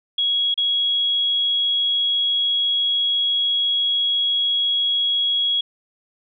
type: tone with dropouts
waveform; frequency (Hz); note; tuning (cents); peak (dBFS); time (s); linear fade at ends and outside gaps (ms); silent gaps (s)
sine; 3322; G#7; 0; -17; 0.18-5.61; 5; 0.542-0.576
effects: none